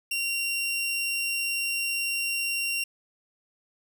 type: tone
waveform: sawtooth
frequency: 2758 Hz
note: F7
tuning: 22 cents flat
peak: -23 dBFS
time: 0.11-2.84 s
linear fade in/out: 5 ms
effects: none